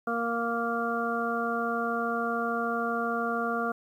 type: harmonic tone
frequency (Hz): 233.1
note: A#3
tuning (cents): 0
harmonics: 1 / 2 / 3 / 5 / 6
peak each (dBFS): -33 / -33 / -33 / -33 / -33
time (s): 0.07-3.72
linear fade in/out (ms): 5
effects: 10-bit